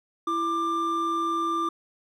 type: tone pair together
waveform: triangle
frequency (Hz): 333 / 1188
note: E4 / D6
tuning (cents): +18 / +20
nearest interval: octave + minor seventh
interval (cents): 2202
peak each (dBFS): -28 / -23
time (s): 0.27-1.69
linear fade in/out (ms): 5
effects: none